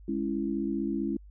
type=chord; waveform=sine; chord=C# minor; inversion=second; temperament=just; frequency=207.9 / 277.2 / 332.6 Hz; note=G#3 / C#4 / E4; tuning=+2 / 0 / +16 cents; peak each=-32 dBFS; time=0.08-1.17 s; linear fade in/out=5 ms; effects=added 50 Hz sine -47 dBFS peak until 1.3 s